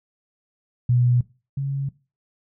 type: tone pair in turn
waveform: sine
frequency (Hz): 122.7 / 137.98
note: B2 / C#3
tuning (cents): -11 / -8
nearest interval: major second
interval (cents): 203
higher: second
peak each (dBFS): -15 / -22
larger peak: first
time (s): 0.89-1.21 / 1.57-1.89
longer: neither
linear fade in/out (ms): 5
effects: noise-tail reverb RT60 0.3 s tail -19 dB re dry